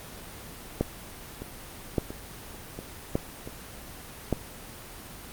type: two click trains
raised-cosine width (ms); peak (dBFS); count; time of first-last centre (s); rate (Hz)
2; -10 / -22; 4 / 4; 0.81-4.327 / 1.42-3.475; 0.853 / 1.46
effects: pink hiss -43 dBFS RMS until 5.32 s + Opus 24 kbps